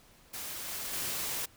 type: noise with level steps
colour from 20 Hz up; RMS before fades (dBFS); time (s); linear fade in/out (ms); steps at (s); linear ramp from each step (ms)
white; -40 / -38 / -35; 0.33-1.46; 10; 0.68 / 0.93; 5
effects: pink hiss -60 dBFS RMS until 1.56 s